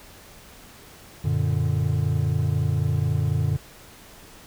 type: chord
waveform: triangle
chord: Gb augmented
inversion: none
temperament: equal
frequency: 92.5 / 116.54 / 146.83 Hz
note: Gb2 / Bb2 / D3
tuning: 0 / 0 / 0 cents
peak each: -23 / -23 / -22 dBFS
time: 1.24-3.57 s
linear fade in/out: 10 ms
effects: pink hiss -47 dBFS RMS until 4.46 s